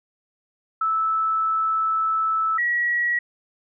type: tone pair in turn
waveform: sine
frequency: 1311 / 1918.3 Hz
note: E6 / A#6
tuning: -10 / +49 cents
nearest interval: perfect fifth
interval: 659 cents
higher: second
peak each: -19 dBFS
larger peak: neither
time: 0.81-2.58 / 2.58-3.19 s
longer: first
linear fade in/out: 5 ms
effects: none